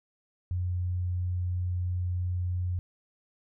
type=tone; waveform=sine; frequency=89.7 Hz; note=F2; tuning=47 cents sharp; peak=-27 dBFS; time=0.51-2.79 s; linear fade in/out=0 ms; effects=none